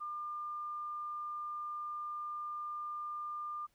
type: tone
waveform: sine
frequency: 1200 Hz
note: D6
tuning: 37 cents sharp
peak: -38 dBFS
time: 0-3.67 s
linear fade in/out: 20 ms
effects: pink hiss -75 dBFS RMS until 3.74 s